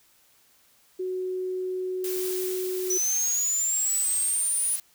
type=tone; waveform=sine; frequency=370 Hz; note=F#4; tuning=in tune; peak=-27 dBFS; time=0.99-2.98 s; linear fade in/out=10 ms
type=noise with tremolo; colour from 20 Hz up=blue; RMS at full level=-33 dBFS; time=2.04-4.8 s; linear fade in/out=2 ms; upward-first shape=sine; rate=1.1 Hz; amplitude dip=35%
type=exponential sweep; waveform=sine; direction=up; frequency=5920 to 9820 Hz; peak=-23 dBFS; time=2.9-4.76 s; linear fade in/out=5 ms
effects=white hiss -61 dBFS RMS until 4.94 s